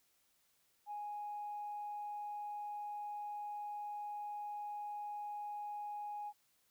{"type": "tone", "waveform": "sine", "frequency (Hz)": 830, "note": "G#5", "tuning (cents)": -1, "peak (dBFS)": -40, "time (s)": [0.86, 6.33], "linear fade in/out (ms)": 50, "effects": ["tanh soft clip ceiling -36 dBFS", "white hiss -75 dBFS RMS until 6.7 s"]}